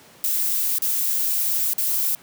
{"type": "noise with dropouts", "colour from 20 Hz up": "violet", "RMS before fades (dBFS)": -22, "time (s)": [0.24, 2.15], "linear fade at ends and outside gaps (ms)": 0, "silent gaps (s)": [[0.784, 0.821], [1.734, 1.782]], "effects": ["pink hiss -49 dBFS RMS until 2.22 s", "high-pass 150 Hz 12 dB/octave"]}